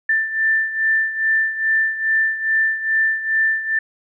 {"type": "beating tone pair", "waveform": "sine", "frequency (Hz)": [1775, 1777.4], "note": ["A6", "A6"], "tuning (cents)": [15, 17], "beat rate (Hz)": 2.4, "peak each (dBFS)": [-17, -22], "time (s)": [0.09, 3.79], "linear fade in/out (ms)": 5, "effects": []}